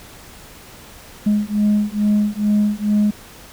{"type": "beating tone pair", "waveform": "sine", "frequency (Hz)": [207.7, 210], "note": ["G#3", "G#3"], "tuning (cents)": [0, 19], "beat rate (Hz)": 2.3, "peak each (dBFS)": -16, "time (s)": [1.26, 3.11], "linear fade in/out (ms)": 10, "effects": ["tanh soft clip ceiling -10 dBFS", "pink hiss -41 dBFS RMS until 3.52 s"]}